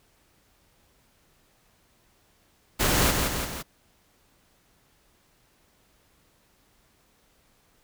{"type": "noise with echo", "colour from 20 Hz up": "pink", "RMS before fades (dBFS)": -23, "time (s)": [2.79, 3.12], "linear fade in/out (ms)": 20, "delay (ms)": 170, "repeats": 3, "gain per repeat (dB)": -4, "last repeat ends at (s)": 3.63, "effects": ["pink hiss -64 dBFS RMS until 7.83 s"]}